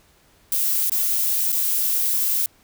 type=noise with dropouts; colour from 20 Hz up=violet; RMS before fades=-21 dBFS; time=0.52-2.46 s; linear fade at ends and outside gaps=1 ms; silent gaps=0.897-0.919 / 1.52-1.526 s; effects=pink hiss -57 dBFS RMS until 2.63 s